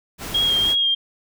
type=noise; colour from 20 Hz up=pink; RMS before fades=-31 dBFS; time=0.18-0.76 s; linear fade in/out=50 ms
type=tone with vibrato; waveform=sine; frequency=3246 Hz; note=G#7; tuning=40 cents flat; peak=-16 dBFS; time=0.34-0.95 s; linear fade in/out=10 ms; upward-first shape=sine; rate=3.1 Hz; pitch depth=26 cents each way
effects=none